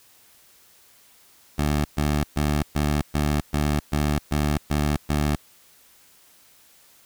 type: tone bursts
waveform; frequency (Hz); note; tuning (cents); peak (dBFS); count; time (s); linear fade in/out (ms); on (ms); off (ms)
15% pulse; 74.1; D2; +16; -14; 10; 1.58-5.36; 10; 270; 120
effects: white hiss -55 dBFS RMS until 7.05 s